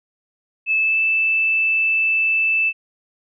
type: tone with pitch glide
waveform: sine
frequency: 2615 to 2638 Hz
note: E7 to E7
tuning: -15 to +1 cents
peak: -15 dBFS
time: 0.66-2.73 s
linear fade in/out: 50 ms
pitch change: +16 cents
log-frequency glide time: 0.78-1 s
effects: none